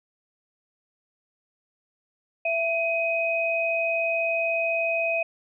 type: tone pair together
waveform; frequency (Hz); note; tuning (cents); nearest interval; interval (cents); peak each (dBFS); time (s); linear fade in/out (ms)
sine; 665.9 / 2514; E5 / D#7; +17 / +17; octave + major seventh; 2300; -25; 2.45-5.23; 5
effects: none